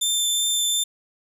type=tone with vibrato; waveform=20% pulse; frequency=3559 Hz; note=A7; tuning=19 cents sharp; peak=-14 dBFS; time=0.01-0.84 s; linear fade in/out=10 ms; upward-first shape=triangle; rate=2.7 Hz; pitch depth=10 cents each way; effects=none